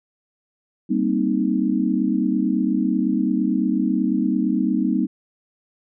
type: chord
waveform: sine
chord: C minor seventh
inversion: second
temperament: equal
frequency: 196 / 233.1 / 261.6 / 311.1 Hz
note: G3 / Bb3 / C4 / Eb4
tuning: 0 / 0 / 0 / 0 cents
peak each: -23 dBFS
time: 0.89-5.07 s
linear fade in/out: 20 ms
effects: none